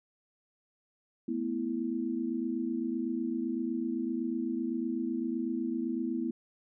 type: chord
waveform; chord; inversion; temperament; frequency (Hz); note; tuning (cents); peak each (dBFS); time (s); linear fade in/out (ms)
sine; A suspended second; none; equal with one note detuned; 220 / 247.9 / 329.6; A3 / B3 / E4; 0 / +7 / 0; -37 / -33 / -34; 1.28-6.31; 5
effects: none